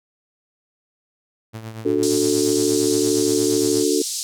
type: tone with tremolo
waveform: sawtooth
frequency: 111.3 Hz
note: A2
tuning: 20 cents sharp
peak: -25 dBFS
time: 1.53-3.85 s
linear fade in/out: 20 ms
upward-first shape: triangle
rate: 8.6 Hz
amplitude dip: 65%
type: chord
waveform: sine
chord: D major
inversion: none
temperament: just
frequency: 293.7 / 367.1 / 440.5 Hz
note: D4 / F#4 / A4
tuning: 0 / -14 / +2 cents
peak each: -21 dBFS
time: 1.85-4.02 s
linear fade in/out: 5 ms
type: band-pass noise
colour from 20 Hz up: white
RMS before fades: -27 dBFS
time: 2.03-4.23 s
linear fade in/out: 0 ms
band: 4300 to 8600 Hz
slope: 24 dB/octave
effects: none